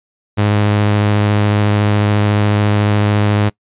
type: tone with vibrato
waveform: sawtooth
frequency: 103.83 Hz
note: G#2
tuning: in tune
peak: -7 dBFS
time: 0.37-3.5 s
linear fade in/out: 20 ms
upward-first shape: triangle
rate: 14 Hz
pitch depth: 17 cents each way
effects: noise-tail reverb RT60 0.1 s tail -23 dB re dry + resampled to 8000 Hz